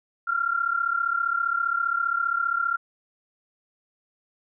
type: tone pair together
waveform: sine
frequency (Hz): 1364.9 / 1400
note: F6 / F6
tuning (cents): -40 / +4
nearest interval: unison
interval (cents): 44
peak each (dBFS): -25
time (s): 0.27-2.77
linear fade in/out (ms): 10
effects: none